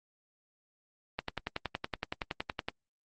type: click train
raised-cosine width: 0.3 ms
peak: -16 dBFS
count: 17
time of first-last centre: 1.19-2.685 s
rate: 10.7 Hz
effects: Opus 24 kbps